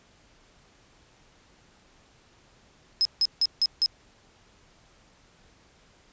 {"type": "tone bursts", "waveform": "sine", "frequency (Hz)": 5130, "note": "E8", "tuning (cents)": -48, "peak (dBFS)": -19, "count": 5, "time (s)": [3.01, 3.86], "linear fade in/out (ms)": 0, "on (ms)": 42, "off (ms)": 160, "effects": ["pink hiss -59 dBFS RMS until 6.12 s", "resampled to 16000 Hz"]}